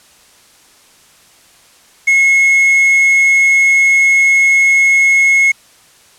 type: tone with quantisation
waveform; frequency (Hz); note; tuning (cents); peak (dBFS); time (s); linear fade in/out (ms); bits
triangle; 2174; C#7; -34; -5; 2.07-5.52; 10; 5
effects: white hiss -46 dBFS RMS until 6.18 s + low-pass 10000 Hz 12 dB/octave